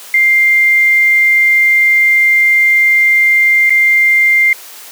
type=tone with dropouts; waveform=sine; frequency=2100 Hz; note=C7; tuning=6 cents sharp; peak=-6 dBFS; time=0.14-4.53 s; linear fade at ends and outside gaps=2 ms; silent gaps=3.696-3.704 s; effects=white hiss -33 dBFS RMS until 4.91 s + high-pass 400 Hz 12 dB/octave